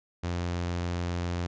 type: tone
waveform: sawtooth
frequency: 87.31 Hz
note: F2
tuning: in tune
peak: -25 dBFS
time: 0.23-1.47 s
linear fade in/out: 10 ms
effects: resampled to 16000 Hz